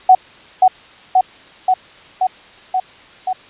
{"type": "tone with echo", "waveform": "sine", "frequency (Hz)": 746, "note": "F#5", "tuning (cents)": 14, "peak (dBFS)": -3, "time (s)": [0.09, 0.15], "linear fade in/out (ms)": 5, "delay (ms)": 530, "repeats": 6, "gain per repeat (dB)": -2, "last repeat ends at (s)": 3.33, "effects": ["white hiss -42 dBFS RMS until 3.49 s", "resampled to 8000 Hz"]}